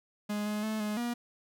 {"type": "tone with pitch steps", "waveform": "45% pulse", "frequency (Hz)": [208.3, 210.4, 217.5, 210.6, 239.3], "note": ["G#3", "G#3", "A3", "G#3", "A#3"], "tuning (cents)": [5, 23, -20, 24, 46], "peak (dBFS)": -31, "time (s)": [0.29, 1.14], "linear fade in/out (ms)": 10, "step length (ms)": 170, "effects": []}